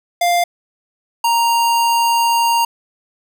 square tone pair in turn, 698.5 / 932.4 Hz, F5 / A#5, 0 / 0 cents, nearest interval perfect fourth, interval 500 cents, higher second, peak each -13 dBFS, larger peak neither, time 0.21-0.44 / 1.24-2.65 s, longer second, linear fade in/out 5 ms, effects none

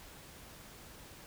silence, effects pink hiss -53 dBFS RMS until 1.26 s

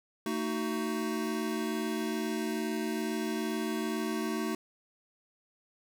square chord, D# diminished, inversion second, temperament just, 224 / 311.1 / 373.4 Hz, A3 / D#4 / F#4, +31 / 0 / +16 cents, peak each -35 / -36 / -37 dBFS, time 0.26-4.55 s, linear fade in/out 2 ms, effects none

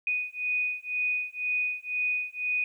sine beating tone pair, 2482 / 2484 Hz, D#7 / D#7, -5 / -3 cents, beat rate 2 Hz, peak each -30 dBFS, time 0.07-2.64 s, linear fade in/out 2 ms, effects 11-bit

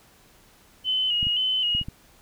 sine tone with vibrato, 2960 Hz, F#7, in tune, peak -21 dBFS, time 0.84-1.84 s, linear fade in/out 50 ms, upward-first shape square, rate 1.9 Hz, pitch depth 46 cents each way
clicks, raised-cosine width 5 ms, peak -21 dBFS, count 5, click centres 1.229 / 1.269 / 1.75 / 1.814 / 1.885 s
effects pink hiss -56 dBFS RMS until 2.21 s

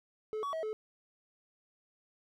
triangle tone with pitch steps, 431.9 / 1128 / 643 / 432.5 Hz, A4 / C#6 / E5 / A4, -32 / +30 / -43 / -30 cents, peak -32 dBFS, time 0.33-0.73 s, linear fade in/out 0 ms, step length 100 ms, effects none

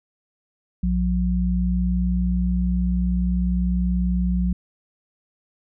sine tone pair together, 60.3 / 180.7 Hz, B1 / F#3, -41 / -41 cents, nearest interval octave + perfect fifth, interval 1900 cents, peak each -21 dBFS, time 0.83-4.53 s, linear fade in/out 5 ms, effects none

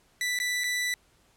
sawtooth tone with dropouts, 1977 Hz, B6, 1 cent sharp, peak -23 dBFS, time 0.21-0.94 s, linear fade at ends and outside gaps 1 ms, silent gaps 0.389-0.4 / 0.637-0.641 s, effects pink hiss -64 dBFS RMS until 1.36 s + low-pass 12000 Hz 12 dB/octave

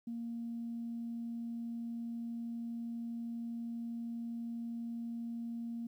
sine tone, 233.1 Hz, A#3, in tune, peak -37 dBFS, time 0.07-5.87 s, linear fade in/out 5 ms, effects tanh soft clip ceiling -33 dBFS + 12-bit

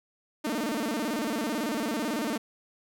sawtooth tone with vibrato, 261.6 Hz, C4, in tune, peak -24 dBFS, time 0.44-2.38 s, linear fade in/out 10 ms, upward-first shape square, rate 18 Hz, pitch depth 260 cents each way, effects 10-bit

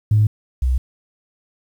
sine tone pair in turn, 106.6 / 63.64 Hz, G#2 / C2, +46 / -47 cents, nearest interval major sixth, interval 893 cents, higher first, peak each -10 / -14 dBFS, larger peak first, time 0.11-0.27 / 0.62-0.78 s, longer neither, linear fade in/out 5 ms, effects tanh soft clip ceiling -6 dBFS + 8-bit

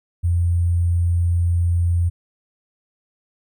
sine tone with sample-and-hold, 86.3 Hz, F2, 20 cents flat, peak -15 dBFS, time 0.23-2.1 s, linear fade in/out 20 ms, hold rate 8820 Hz, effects none

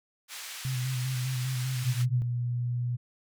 pink band-pass noise, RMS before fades -41 dBFS, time 0.28-2.06 s, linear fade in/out 50 ms, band 1800 to 13000 Hz, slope 12 dB/octave
sine tone with vibrato, 128.3 Hz, C3, 34 cents flat, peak -28 dBFS, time 0.65-2.22 s, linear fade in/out 0 ms, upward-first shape square, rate 5 Hz, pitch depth 36 cents each way
sine tone with pitch glide, 121.1 to 121.87 Hz, B2 to B2, -34 to -23 cents, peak -27 dBFS, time 1.83-2.97 s, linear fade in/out 20 ms, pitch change +11 cents, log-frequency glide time 2.31-2.85 s
effects none

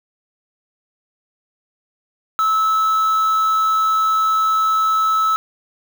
triangle tone with quantisation, 1305 Hz, E6, 18 cents flat, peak -12 dBFS, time 2.39-5.36 s, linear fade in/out 0 ms, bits 5, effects none

